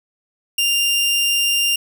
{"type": "tone", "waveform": "sawtooth", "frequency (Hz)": 2794, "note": "F7", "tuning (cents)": 0, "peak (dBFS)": -12, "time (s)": [0.58, 1.76], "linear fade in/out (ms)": 5, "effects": []}